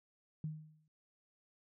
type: tone with exponential decay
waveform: sine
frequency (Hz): 155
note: D#3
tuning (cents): -6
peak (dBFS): -35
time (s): 0.44-0.88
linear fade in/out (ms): 2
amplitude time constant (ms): 95
effects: none